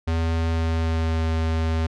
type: tone with pitch glide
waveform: square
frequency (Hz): 82.1 to 80.83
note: E2 to E2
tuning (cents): -6 to -33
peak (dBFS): -21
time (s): 0.07-1.87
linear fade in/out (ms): 10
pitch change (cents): -27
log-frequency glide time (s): 0.49-1.24
effects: low-pass 5000 Hz 12 dB/octave